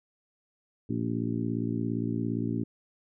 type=harmonic tone with a mistuned harmonic; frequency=57.4 Hz; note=A#1; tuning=26 cents flat; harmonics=2 / 3 / 4 / 5 / 6 / 7; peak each=-33 / -37 / -32 / -33 / -39 / -41 dBFS; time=0.89-2.64 s; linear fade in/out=10 ms; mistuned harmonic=7; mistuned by=-38 cents; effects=none